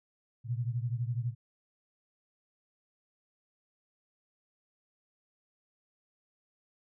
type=beating tone pair; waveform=sine; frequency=116.54 / 128.54 Hz; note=A#2 / C3; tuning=0 / -30 cents; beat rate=12 Hz; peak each=-32 / -35 dBFS; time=0.44-1.35 s; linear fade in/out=50 ms; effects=none